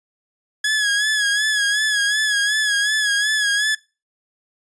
sawtooth tone with vibrato, 1683 Hz, G#6, 23 cents sharp, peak -13 dBFS, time 0.64-3.75 s, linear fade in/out 5 ms, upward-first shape sine, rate 2.7 Hz, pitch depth 57 cents each way, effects noise-tail reverb RT60 0.3 s tail -21 dB re dry + resampled to 22050 Hz

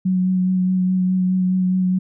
sine tone with vibrato, 184.7 Hz, F#3, 3 cents flat, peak -15 dBFS, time 0.05-1.99 s, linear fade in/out 10 ms, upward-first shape sine, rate 4.8 Hz, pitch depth 16 cents each way, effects none

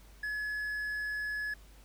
triangle tone with hard clipping, 1700 Hz, G#6, 40 cents sharp, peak -34 dBFS, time 0.23-1.54 s, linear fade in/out 5 ms, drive 6 dB, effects added 50 Hz sine -53 dBFS peak until 1.84 s + pink hiss -61 dBFS RMS until 1.84 s

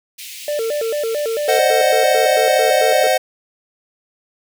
pink high-pass noise, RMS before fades -33 dBFS, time 0.18-1.59 s, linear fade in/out 10 ms, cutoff 2200 Hz, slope 48 dB/octave
triangle tone with vibrato, 517 Hz, C5, 21 cents flat, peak -16 dBFS, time 0.48-3.07 s, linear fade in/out 2 ms, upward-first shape square, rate 4.5 Hz, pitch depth 230 cents each way
square chord, C diminished, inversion none, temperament equal, 523.3 / 622.3 / 740 Hz, C5 / Eb5 / Gb5, 0 / 0 / 0 cents, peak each -18 dBFS, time 1.48-3.18 s, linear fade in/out 10 ms
effects none

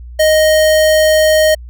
square tone, 622.3 Hz, D#5, in tune, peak -8 dBFS, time 0.19-1.55 s, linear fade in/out 10 ms, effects added 60 Hz sine -28 dBFS peak until 1.69 s

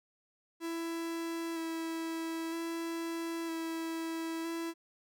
45% pulse tone with vibrato, 329.8 Hz, E4, 1 cent sharp, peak -35 dBFS, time 0.6-4.74 s, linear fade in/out 50 ms, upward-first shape square, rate 0.52 Hz, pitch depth 13 cents each way, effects none

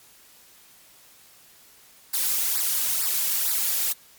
blue noise with flanger, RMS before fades -24 dBFS, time 2.13-3.93 s, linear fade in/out 10 ms, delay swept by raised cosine 0.31 to 2.91 ms, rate 2.2 Hz, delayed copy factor -0.8, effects white hiss -53 dBFS RMS until 4.18 s + MP3 96 kbps

